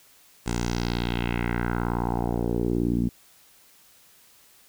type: tone with low-pass filter sweep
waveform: 10% pulse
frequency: 59 Hz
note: A#1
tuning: 22 cents sharp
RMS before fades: -26 dBFS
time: 0.46-3.09 s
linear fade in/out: 5 ms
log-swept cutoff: 8300 to 230 Hz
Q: 2.6
effects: white hiss -56 dBFS RMS until 4.68 s